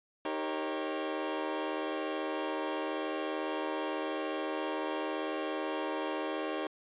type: chord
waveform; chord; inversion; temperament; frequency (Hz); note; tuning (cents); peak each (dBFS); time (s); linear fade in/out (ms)
25% pulse; Eb dominant seventh; none; equal with one note detuned; 311.1 / 392 / 466.2 / 544.5; Eb4 / G4 / Bb4 / Db5; 0 / 0 / 0 / -31; -33 / -35 / -38 / -35; 0.25-6.67; 2
effects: resampled to 8000 Hz